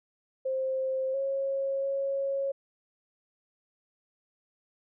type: tone with pitch steps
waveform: sine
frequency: 526 / 545 / 549 Hz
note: C5 / C#5 / C#5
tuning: +9 / -29 / -17 cents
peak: -27 dBFS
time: 0.45-2.52 s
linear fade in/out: 10 ms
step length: 690 ms
effects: none